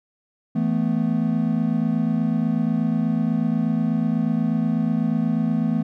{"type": "chord", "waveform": "triangle", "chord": "E suspended fourth", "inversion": "none", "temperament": "equal with one note detuned", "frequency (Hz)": [164.81, 220, 248.2], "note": ["E3", "A3", "B3"], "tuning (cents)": [0, 0, 9], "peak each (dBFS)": [-22, -20, -22], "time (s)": [0.55, 5.83], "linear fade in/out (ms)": 10, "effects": []}